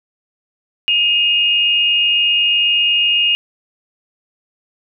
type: tone pair together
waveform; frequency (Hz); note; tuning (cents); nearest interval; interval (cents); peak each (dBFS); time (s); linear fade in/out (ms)
sine; 2515 / 2843; D#7 / F7; +18 / +30; major second; 212; -19 / -12; 0.88-3.35; 0
effects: none